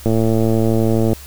click train, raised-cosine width 2 ms, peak -4 dBFS, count 121, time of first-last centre 0.06-1.131 s, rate 112 Hz, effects added 70 Hz sine -37 dBFS peak until 1.26 s + white hiss -39 dBFS RMS until 1.26 s

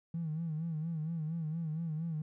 triangle tone with vibrato, 160.7 Hz, E3, 44 cents flat, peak -30 dBFS, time 0.14-2.22 s, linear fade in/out 5 ms, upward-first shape sine, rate 4.3 Hz, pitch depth 90 cents each way, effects tanh soft clip ceiling -31 dBFS

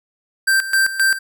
square tone with tremolo, 1568 Hz, G6, in tune, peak -13 dBFS, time 0.47-1.19 s, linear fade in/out 10 ms, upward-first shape square, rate 3.8 Hz, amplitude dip 75%, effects none

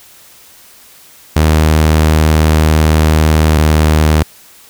sawtooth tone pair in turn, 78 / 77.42 Hz, D#2 / D#2, +5 / -8 cents, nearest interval unison, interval 13 cents, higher first, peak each -3 dBFS, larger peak neither, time 1.36-3.58 / 3.58-4.23 s, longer first, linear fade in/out 5 ms, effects white hiss -41 dBFS RMS until 4.69 s

